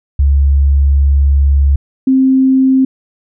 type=tone pair in turn; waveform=sine; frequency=69.8 / 263.5 Hz; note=C#2 / C4; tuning=+13 / +12 cents; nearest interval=octave + major seventh; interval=2299 cents; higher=second; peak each=-6 dBFS; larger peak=neither; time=0.19-1.76 / 2.07-2.85 s; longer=first; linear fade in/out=5 ms; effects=none